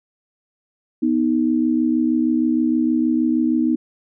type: tone pair together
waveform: sine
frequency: 246.9 / 313.3 Hz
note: B3 / D#4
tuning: 0 / +12 cents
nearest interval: major third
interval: 412 cents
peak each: -18 dBFS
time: 1.02-3.76 s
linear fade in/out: 10 ms
effects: none